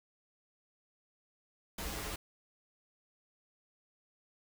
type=noise with comb filter; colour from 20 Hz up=pink; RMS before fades=-40 dBFS; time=1.78-2.16 s; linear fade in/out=5 ms; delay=8.1 ms; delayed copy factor=-0.75; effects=none